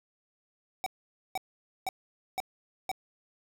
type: tone bursts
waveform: square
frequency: 760 Hz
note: F#5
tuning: 46 cents sharp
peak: -30 dBFS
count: 5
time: 0.84-2.915 s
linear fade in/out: 0 ms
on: 23 ms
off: 490 ms
effects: 11-bit